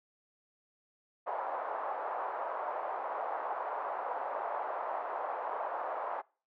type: band-pass noise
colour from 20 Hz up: white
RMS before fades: -37 dBFS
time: 1.26-6.22 s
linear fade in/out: 20 ms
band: 590 to 1000 Hz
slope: 24 dB/octave
effects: noise-tail reverb RT60 0.4 s tail -25 dB re dry

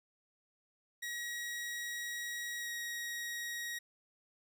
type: tone with pitch glide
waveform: sawtooth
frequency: 1905 to 1892.9 Hz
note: A#6 to A#6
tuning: +37 to +26 cents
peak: -35 dBFS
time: 1.02-3.79 s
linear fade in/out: 10 ms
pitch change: -11 cents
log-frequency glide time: 2.58-2.7 s
effects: none

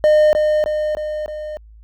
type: tone with echo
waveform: triangle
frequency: 609 Hz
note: D#5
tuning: 37 cents flat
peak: -7 dBFS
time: 0.04-0.33 s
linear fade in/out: 0 ms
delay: 310 ms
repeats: 4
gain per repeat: -4 dB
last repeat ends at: 1.57 s
effects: added 54 Hz sine -40 dBFS peak until 1.83 s

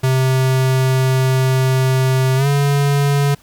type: tone with pitch glide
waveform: square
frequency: 130.81 to 141.83 Hz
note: C3 to C#3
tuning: 0 to +40 cents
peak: -13 dBFS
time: 0.03-3.35 s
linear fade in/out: 10 ms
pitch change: +140 cents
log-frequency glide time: 2.36-2.47 s
effects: pink hiss -49 dBFS RMS until 3.42 s

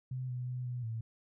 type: tone with pitch steps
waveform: sine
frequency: 128.5 / 124.6 / 125.5 / 123.4 / 113.1 Hz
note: C3 / B2 / B2 / B2 / A2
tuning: -31 / +16 / +28 / -1 / +48 cents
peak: -35 dBFS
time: 0.11-1.01 s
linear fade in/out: 5 ms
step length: 180 ms
effects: none

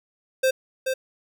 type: tone with echo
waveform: square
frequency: 523.3 Hz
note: C5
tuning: in tune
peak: -18 dBFS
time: 0.43-0.51 s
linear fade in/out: 10 ms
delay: 430 ms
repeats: 1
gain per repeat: -5 dB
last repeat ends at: 0.94 s
effects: none

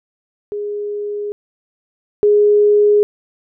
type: tone pair in turn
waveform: sine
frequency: 413.2 / 415.2 Hz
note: G#4 / G#4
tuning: -9 / 0 cents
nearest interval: unison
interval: 9 cents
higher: second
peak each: -20 / -8 dBFS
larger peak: second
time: 0.52-1.32 / 2.23-3.03 s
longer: neither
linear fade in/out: 0 ms
effects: none

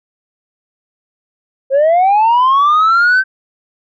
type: linear sweep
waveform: sine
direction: up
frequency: 523 to 1560 Hz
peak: -5 dBFS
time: 1.7-3.24 s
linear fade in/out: 50 ms
effects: tanh soft clip ceiling -6 dBFS

